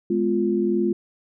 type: chord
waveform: sine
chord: F diminished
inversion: first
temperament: just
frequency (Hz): 209.5 / 251.4 / 349.2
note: Ab3 / Cb4 / F4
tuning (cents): +15 / +31 / 0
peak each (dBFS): -23 / -27 / -21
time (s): 0.1-0.93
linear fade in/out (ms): 5
effects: none